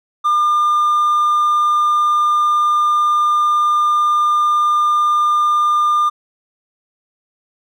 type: tone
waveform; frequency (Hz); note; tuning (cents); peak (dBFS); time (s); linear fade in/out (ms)
triangle; 1203; D6; +41; -9; 0.24-6.1; 20
effects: tanh soft clip ceiling -5 dBFS